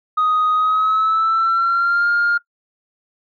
sine tone with pitch glide, 1249 to 1410.1 Hz, D#6 to F6, +6 to +16 cents, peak -12 dBFS, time 0.17-2.38 s, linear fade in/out 10 ms, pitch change +210 cents, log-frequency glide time 0.54-2.09 s, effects noise-tail reverb RT60 0.1 s tail -21 dB re dry + tanh soft clip ceiling -11 dBFS

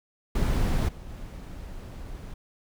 brown noise with level steps, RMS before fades -24 / -41 / -39 dBFS, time 0.35-2.34 s, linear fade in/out 5 ms, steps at 0.88 / 1.09 s, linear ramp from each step 10 ms, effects none

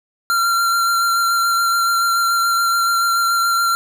square tone with vibrato, 1374 Hz, F6, 29 cents flat, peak -15 dBFS, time 0.3-3.75 s, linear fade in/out 0 ms, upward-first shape sine, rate 7 Hz, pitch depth 15 cents each way, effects none

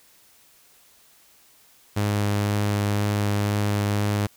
sawtooth tone with vibrato, 102.9 Hz, G#2, 16 cents flat, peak -17 dBFS, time 1.96-4.27 s, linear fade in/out 10 ms, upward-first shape triangle, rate 2 Hz, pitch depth 11 cents each way, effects white hiss -56 dBFS RMS until 4.36 s

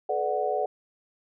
sine chord, B minor seventh, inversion third, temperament equal with one note detuned, 429.2 / 493.9 / 587.3 / 740 Hz, A4 / B4 / D5 / F#5, -43 / 0 / 0 / 0 cents, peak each -30 / -32 / -30 / -28 dBFS, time 0.09-0.66 s, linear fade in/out 5 ms, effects none

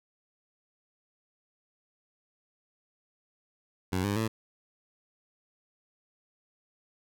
15% pulse tone with pitch steps, 92.5 / 101.46 / 111.28 Hz, F#2 / G#2 / A2, 0 / -40 / +20 cents, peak -21 dBFS, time 3.92-4.28 s, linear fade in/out 10 ms, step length 120 ms, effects none

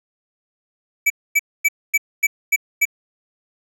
square tone bursts, 2302 Hz, D7, 35 cents flat, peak -13 dBFS, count 7, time 1.06-2.854 s, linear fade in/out 10 ms, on 42 ms, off 250 ms, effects none

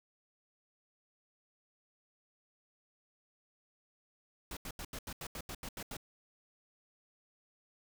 pink noise bursts, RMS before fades -43 dBFS, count 11, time 4.51-5.968 s, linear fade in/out 2 ms, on 58 ms, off 82 ms, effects none

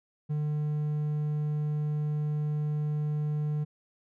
triangle tone, 150 Hz, D3, 37 cents sharp, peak -25 dBFS, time 0.29-3.65 s, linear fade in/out 20 ms, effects none

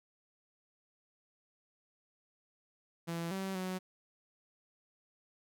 sawtooth tone with pitch steps, 168.1 / 191.9 / 185.4 Hz, E3 / G3 / F#3, +34 / -37 / +4 cents, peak -32 dBFS, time 3.07-3.79 s, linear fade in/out 20 ms, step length 240 ms, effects none

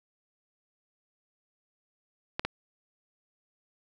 clicks, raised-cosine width 0.3 ms, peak -13 dBFS, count 2, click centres 2.395 / 2.45 s, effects none

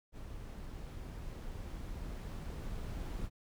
brown noise with level ramp, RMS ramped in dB -46 to -40 dBFS, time 0.12-3.3 s, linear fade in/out 50 ms, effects none

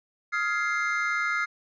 triangle chord, F minor seventh, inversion third, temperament just, 1257.2 / 1396.9 / 1676.3 / 2095 Hz, Eb6 / F6 / Ab6 / C7, +18 / 0 / +16 / +2 cents, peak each -30 / -27 / -32 / -27 dBFS, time 0.32-1.46 s, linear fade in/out 20 ms, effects resampled to 16000 Hz

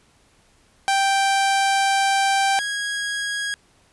sawtooth tone pair in turn, 784 / 1649.3 Hz, G5 / G#6, 0 / -12 cents, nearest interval octave + minor second, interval 1288 cents, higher second, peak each -13 / -20 dBFS, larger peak first, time 0.88-2.59 / 2.59-3.54 s, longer first, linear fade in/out 0 ms, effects pink hiss -58 dBFS RMS until 3.92 s + resampled to 24000 Hz

